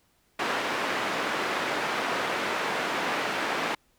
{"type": "band-pass noise", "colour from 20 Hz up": "white", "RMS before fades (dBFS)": -29, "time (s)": [0.39, 3.75], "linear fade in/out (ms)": 5, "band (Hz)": [240, 1800], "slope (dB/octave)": 12, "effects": ["pink hiss -67 dBFS RMS until 3.98 s"]}